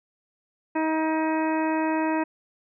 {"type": "harmonic tone", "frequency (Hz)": 316.4, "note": "D#4", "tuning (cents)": 29, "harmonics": [1, 2, 3, 4, 5, 6, 7, 8], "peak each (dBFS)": [-24, -30, -28, -41, -37, -37, -46, -38], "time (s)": [0.75, 2.24], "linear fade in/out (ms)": 10, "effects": []}